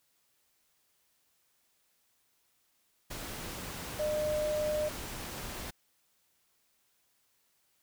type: tone in noise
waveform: sine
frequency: 606 Hz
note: D#5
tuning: 46 cents flat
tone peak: -29 dBFS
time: 3.99-4.89 s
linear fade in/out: 10 ms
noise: pink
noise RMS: -41 dBFS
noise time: 3.1-5.71 s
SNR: +9 dB
effects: white hiss -73 dBFS RMS until 7.82 s